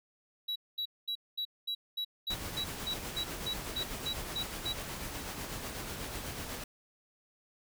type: tone bursts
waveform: triangle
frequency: 3900 Hz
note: B7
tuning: 23 cents flat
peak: -31 dBFS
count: 15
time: 0.48-4.73 s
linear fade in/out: 10 ms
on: 78 ms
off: 220 ms
type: noise with tremolo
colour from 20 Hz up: pink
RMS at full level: -39 dBFS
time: 2.3-6.64 s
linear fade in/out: 5 ms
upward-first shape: sine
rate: 8.1 Hz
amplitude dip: 35%
effects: none